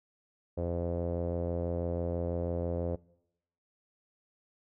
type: tone with low-pass filter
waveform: sawtooth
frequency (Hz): 86.1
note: F2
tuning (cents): -24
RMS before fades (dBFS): -33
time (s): 0.57-2.96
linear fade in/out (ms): 10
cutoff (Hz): 540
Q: 4.6
effects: noise-tail reverb RT60 0.8 s tail -22 dB re dry